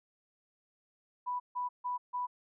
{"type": "tone bursts", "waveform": "sine", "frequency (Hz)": 987.8, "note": "B5", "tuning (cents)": 0, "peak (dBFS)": -32, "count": 4, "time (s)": [1.26, 2.27], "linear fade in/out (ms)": 20, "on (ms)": 140, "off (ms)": 150, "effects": []}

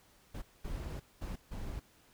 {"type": "noise bursts at uneven times", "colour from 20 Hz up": "brown", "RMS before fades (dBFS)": -40, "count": 4, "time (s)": [[0.34, 0.42], [0.64, 1], [1.21, 1.36], [1.51, 1.8]], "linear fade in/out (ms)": 10, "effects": ["pink hiss -65 dBFS RMS until 2.13 s"]}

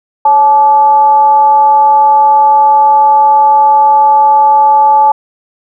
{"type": "tone with frequency modulation", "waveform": "sine", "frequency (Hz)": 863, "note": "A5", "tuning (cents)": -34, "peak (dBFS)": -3, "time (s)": [0.25, 5.12], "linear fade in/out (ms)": 5, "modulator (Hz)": 310, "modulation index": 0.3, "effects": []}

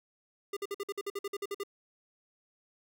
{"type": "tone bursts", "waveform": "square", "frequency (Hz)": 401.5, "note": "G4", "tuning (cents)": 41, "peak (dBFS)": -34, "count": 13, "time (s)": [0.53, 1.635], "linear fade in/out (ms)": 5, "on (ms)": 37, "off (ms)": 52, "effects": []}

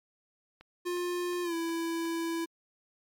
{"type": "click train", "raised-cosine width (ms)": 0.3, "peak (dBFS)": -35, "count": 5, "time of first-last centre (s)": [0.61, 2.054], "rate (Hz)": 2.77}
{"type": "tone with pitch glide", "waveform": "square", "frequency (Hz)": [354, 332.2], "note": ["F4", "E4"], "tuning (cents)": [23, 13], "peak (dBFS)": -31, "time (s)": [0.85, 2.46], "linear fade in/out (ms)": 20, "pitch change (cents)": -110, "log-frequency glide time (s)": [1.43, 1.54]}
{"effects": ["MP3 96 kbps"]}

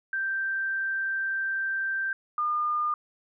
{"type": "tone pair in turn", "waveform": "sine", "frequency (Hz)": [1568, 1212], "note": ["G6", "D#6"], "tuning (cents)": [0, -46], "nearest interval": "major third", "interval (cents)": 446, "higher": "first", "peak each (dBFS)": [-26, -24], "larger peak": "second", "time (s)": [[0.13, 2.13], [2.38, 2.94]], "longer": "first", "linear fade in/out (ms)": 2, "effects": []}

